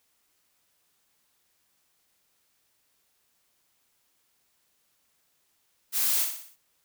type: noise with echo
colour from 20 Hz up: blue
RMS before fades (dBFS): -26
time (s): 5.92-6.27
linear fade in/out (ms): 50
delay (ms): 60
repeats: 5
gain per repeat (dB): -6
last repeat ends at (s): 6.57
effects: white hiss -71 dBFS RMS until 6.84 s